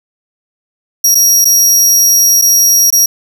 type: tone with dropouts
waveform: sawtooth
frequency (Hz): 5670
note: F8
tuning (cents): +25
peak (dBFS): -3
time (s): 1.04-3.06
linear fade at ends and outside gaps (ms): 5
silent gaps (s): 1.147-1.152 / 1.446-1.453 / 2.415-2.421 / 2.904-2.925
effects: none